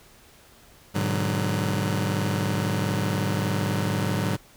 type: chord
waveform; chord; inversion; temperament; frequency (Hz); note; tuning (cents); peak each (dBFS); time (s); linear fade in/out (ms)
sawtooth; G# half-diminished seventh; none; just; 103.83 / 124.59 / 149.51 / 186.89; G#2 / B2 / D3 / F#3; 0 / +16 / +31 / +18; -23 / -29 / -25 / -24; 0.94-4.37; 20
effects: pink hiss -53 dBFS RMS until 4.56 s